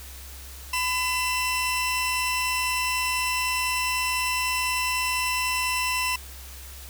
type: tone pair together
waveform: sawtooth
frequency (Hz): 1006 / 2686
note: B5 / E7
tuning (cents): +32 / +32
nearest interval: octave + perfect fourth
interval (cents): 1700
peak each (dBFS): -23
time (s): 0.73-6.16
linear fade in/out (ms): 5
effects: added 66 Hz sine -41 dBFS peak until 6.89 s + white hiss -44 dBFS RMS until 6.89 s